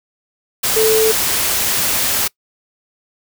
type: tone in noise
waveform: sine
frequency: 440 Hz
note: A4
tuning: in tune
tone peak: -11 dBFS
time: 0.76-1.12 s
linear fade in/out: 10 ms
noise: white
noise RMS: -17 dBFS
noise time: 0.63-2.28 s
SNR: +3 dB
effects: noise-tail reverb RT60 0.1 s tail -24 dB re dry